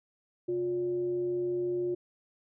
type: tone with frequency modulation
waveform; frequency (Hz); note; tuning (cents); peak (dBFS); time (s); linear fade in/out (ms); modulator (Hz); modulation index
sine; 355.9; F4; +33; -28; 0.48-1.95; 10; 222; 0.27
effects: none